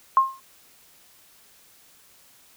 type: tone with exponential decay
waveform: sine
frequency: 1066 Hz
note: C6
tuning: 32 cents sharp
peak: -10 dBFS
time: 0.17-0.4 s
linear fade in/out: 1 ms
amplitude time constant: 49 ms
effects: white hiss -55 dBFS RMS until 2.56 s